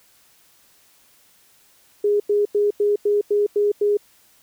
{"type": "tone bursts", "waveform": "sine", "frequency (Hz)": 412.4, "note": "G#4", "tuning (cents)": -12, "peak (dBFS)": -15, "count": 8, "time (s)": [2.04, 3.971], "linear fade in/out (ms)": 5, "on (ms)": 160, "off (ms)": 93, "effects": ["white hiss -56 dBFS RMS until 4.42 s"]}